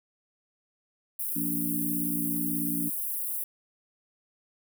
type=high-pass noise; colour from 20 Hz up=white; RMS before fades=-32 dBFS; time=1.19-3.44 s; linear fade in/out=5 ms; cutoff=9700 Hz; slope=48 dB/octave
type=chord; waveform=sine; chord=Bb major; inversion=second; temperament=just; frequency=174.81 / 233.1 / 291.4 Hz; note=F3 / Bb3 / D4; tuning=+2 / 0 / -13 cents; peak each=-35 / -35 / -32 dBFS; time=1.35-2.9 s; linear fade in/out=20 ms
effects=none